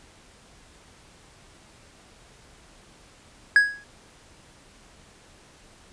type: tone with exponential decay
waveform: triangle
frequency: 1661.2 Hz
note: G#6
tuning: in tune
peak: -8 dBFS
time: 3.56-3.84 s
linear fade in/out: 1 ms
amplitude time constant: 59 ms
effects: pink hiss -53 dBFS RMS until 5.92 s + resampled to 22050 Hz